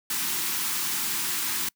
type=band-stop noise; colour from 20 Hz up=white; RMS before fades=-28 dBFS; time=0.1-1.69 s; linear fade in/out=5 ms; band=390 to 840 Hz; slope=48 dB/octave; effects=noise-tail reverb RT60 0.1 s tail -26 dB re dry + high-pass 150 Hz 12 dB/octave